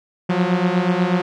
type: beating tone pair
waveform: sawtooth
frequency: 175.5 / 183.7 Hz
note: F3 / F#3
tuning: +9 / -12 cents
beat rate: 8.2 Hz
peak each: -15 dBFS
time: 0.29-1.22 s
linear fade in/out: 10 ms
effects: low-pass 3000 Hz 12 dB/octave